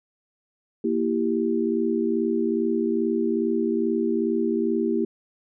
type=chord; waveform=sine; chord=E diminished; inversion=second; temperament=equal; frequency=233.1 / 329.6 / 392 Hz; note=Bb3 / E4 / G4; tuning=0 / 0 / 0 cents; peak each=-25 dBFS; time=0.84-5.05 s; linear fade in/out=5 ms; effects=none